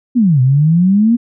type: exponential two-way sweep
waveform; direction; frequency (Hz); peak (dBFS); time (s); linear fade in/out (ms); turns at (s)
sine; down then up; 261.6 to 124.7 to 242.9; -7; 0.15-1.17; 20; 0.41
effects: none